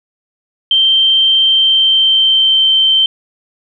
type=tone with pitch glide; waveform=sine; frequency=3136 to 3113 Hz; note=G7 to G7; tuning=0 to -13 cents; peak=-7 dBFS; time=0.71-3.06 s; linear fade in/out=2 ms; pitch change=-13 cents; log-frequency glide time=1.43-2.68 s; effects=none